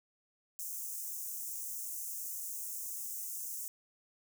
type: high-pass noise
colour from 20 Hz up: white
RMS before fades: -41 dBFS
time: 0.59-3.68 s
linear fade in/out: 0 ms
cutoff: 6100 Hz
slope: 48 dB/octave
effects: none